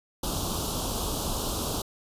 pink band-stop noise, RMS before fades -30 dBFS, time 0.23-1.82 s, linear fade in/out 5 ms, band 1300 to 3000 Hz, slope 48 dB/octave, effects resampled to 32000 Hz

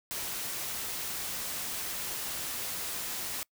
white noise, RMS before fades -36 dBFS, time 0.11-3.43 s, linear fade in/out 0 ms, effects noise-tail reverb RT60 0.1 s tail -25 dB re dry

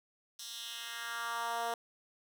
10% pulse tone with high-pass filter sweep, 233.1 Hz, A#3, in tune, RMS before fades -39 dBFS, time 0.39-1.74 s, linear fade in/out 2 ms, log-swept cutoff 4800 to 580 Hz, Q 1.9, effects none

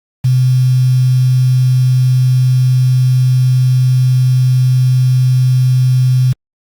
sine tone with quantisation, 127.8 Hz, C3, 40 cents flat, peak -7 dBFS, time 0.24-6.33 s, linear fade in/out 10 ms, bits 5, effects Opus 48 kbps

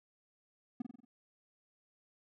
triangle tone with echo, 243.9 Hz, B3, 21 cents flat, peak -32 dBFS, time 0.8-0.82 s, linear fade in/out 5 ms, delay 46 ms, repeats 5, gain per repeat -5 dB, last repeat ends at 1.05 s, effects none

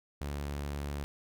sawtooth tone, 71.7 Hz, D2, 41 cents flat, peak -31 dBFS, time 0.21-1.04 s, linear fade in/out 0 ms, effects none

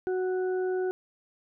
harmonic tone, 370 Hz, F#4, in tune, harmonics 1 / 2 / 4, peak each -26 / -39 / -42 dBFS, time 0.07-0.91 s, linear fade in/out 0 ms, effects none

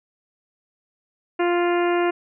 harmonic tone, 349.2 Hz, F4, in tune, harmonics 1 / 2 / 3 / 4 / 5 / 6 / 7 / 8, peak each -19 / -25 / -29 / -31 / -33 / -35 / -36 / -37 dBFS, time 1.39-2.11 s, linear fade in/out 10 ms, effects none

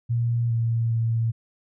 sine tone with pitch steps, 117.9 / 115.3 / 114.4 Hz, A#2 / A#2 / A#2, +20 / -19 / -32 cents, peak -20 dBFS, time 0.09-1.32 s, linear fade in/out 20 ms, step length 410 ms, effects none

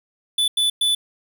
square tone bursts at uneven times, 3482 Hz, A7, 19 cents flat, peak -17 dBFS, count 3, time 0.38-0.48 / 0.57-0.7 / 0.81-0.95 s, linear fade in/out 5 ms, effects none

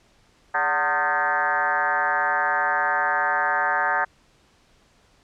sine tone with frequency modulation, 1231 Hz, D#6, 19 cents flat, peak -19 dBFS, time 0.54-4.05 s, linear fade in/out 10 ms, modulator 163 Hz, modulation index 3.4, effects pink hiss -59 dBFS RMS until 5.23 s + low-pass 7000 Hz 12 dB/octave

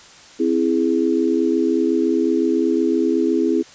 sine chord, C augmented, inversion none, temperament equal, 261.6 / 329.6 / 415.3 Hz, C4 / E4 / G#4, 0 / 0 / 0 cents, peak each -20 / -18 / -21 dBFS, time 0.39-3.63 s, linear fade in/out 20 ms, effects white hiss -44 dBFS RMS until 3.74 s + resampled to 16000 Hz

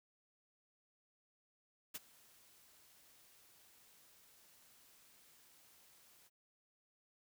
white noise with ADSR envelope, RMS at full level -43 dBFS, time 1.94-6.3 s, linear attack 13 ms, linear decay 30 ms, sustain -23 dB, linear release 36 ms, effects none

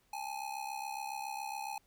square ring-modulated tone, 840 Hz, G#5, 19 cents sharp, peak -36 dBFS, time 0.13-1.78 s, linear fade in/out 2 ms, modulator 33.6 Hz, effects pink hiss -72 dBFS RMS until 1.86 s

